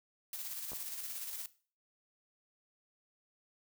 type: noise with tremolo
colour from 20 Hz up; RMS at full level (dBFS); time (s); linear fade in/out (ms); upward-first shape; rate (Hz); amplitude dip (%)
blue; -41; 0.33-1.46; 2; square; 17; 35
type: clicks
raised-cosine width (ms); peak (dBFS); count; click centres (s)
1; -34 / -32; 2; 0.719 / 0.733
effects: noise-tail reverb RT60 0.4 s tail -17 dB re dry